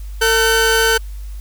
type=tone pair together; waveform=sawtooth; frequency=450.9 / 1522.8 Hz; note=A4 / F#6; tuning=+42 / +49 cents; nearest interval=octave + major sixth; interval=2107 cents; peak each=-11 dBFS; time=0.21-0.98 s; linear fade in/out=10 ms; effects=added 50 Hz sine -26 dBFS peak until 1.4 s + white hiss -48 dBFS RMS until 1.4 s